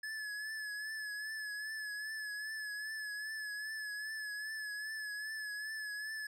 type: tone with vibrato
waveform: square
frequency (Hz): 1717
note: A6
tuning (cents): -43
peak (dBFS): -40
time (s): 0.03-6.27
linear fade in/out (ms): 5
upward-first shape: triangle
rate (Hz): 2.5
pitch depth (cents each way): 49
effects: low-pass 11000 Hz 12 dB/octave